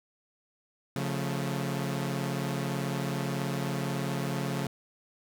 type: chord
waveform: sawtooth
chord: Db augmented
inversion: none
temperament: equal with one note detuned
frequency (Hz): 138.59 / 176.85 / 220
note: Db3 / F3 / A3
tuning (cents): 0 / +22 / 0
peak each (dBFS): -28 / -31 / -33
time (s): 0.96-4.67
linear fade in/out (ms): 2
effects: none